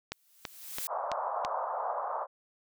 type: click train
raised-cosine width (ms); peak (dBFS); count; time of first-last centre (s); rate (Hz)
0.2; -17; 5; 0.12-1.449; 3.01
type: noise with exponential growth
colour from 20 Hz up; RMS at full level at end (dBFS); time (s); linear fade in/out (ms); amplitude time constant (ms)
blue; -34; 0.13-0.87; 0; 160
type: band-pass noise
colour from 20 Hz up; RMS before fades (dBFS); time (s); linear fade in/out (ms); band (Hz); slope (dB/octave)
pink; -34; 0.87-2.27; 50; 580 to 1200; 48
effects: none